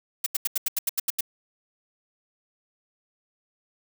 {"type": "noise bursts", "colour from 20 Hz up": "blue", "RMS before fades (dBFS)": -24, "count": 10, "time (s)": [0.24, 1.208], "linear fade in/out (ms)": 5, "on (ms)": 23, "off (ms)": 82, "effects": []}